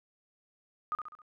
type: tone with echo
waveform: sine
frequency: 1233 Hz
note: D#6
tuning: 16 cents flat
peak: -29 dBFS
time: 0.92-0.95 s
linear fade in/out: 0 ms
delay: 67 ms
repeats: 4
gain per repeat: -6 dB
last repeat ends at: 1.218 s
effects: none